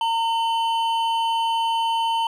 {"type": "tone pair together", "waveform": "triangle", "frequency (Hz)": [914, 3037], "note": ["A#5", "F#7"], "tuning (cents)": [-34, 44], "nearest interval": "octave + major sixth", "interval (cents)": 2078, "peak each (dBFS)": [-18, -27], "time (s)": [0.01, 2.27], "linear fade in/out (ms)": 2, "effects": []}